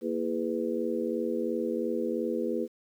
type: harmonic tone with a mistuned harmonic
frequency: 82.9 Hz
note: E2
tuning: 10 cents sharp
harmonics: 3 / 4 / 5 / 6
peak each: -33 / -33 / -33 / -33 dBFS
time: 0.01-2.68 s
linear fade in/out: 50 ms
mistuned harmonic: 3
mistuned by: -110 cents
effects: 10-bit